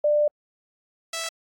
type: tone pair in turn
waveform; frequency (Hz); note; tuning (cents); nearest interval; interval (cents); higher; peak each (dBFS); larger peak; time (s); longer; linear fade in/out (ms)
sine / 5% pulse; 594 / 658.2; D5 / E5; +20 / -3; major second; 177; second; -17; neither; 0.04-0.28 / 1.13-1.29; first; 5
effects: AAC 48 kbps